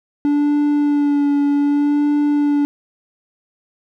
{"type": "tone with vibrato", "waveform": "triangle", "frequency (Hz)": 289.4, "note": "D4", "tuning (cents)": -25, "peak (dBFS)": -11, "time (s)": [0.25, 2.65], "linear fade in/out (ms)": 0, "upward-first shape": "sine", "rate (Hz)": 0.65, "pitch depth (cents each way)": 21, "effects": []}